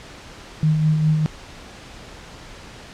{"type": "tone with tremolo", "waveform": "sine", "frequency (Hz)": 155.2, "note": "D#3", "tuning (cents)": -4, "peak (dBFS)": -13, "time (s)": [0.63, 1.26], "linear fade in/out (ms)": 0, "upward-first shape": "sine", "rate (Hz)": 4.9, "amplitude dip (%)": 40, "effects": ["pink hiss -40 dBFS RMS until 2.93 s", "low-pass 6000 Hz 12 dB/octave"]}